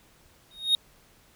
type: tone with exponential growth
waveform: triangle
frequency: 3729 Hz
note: A#7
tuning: in tune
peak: -14 dBFS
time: 0.51-0.75 s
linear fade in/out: 1 ms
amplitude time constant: 52 ms
effects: pink hiss -59 dBFS RMS until 1.35 s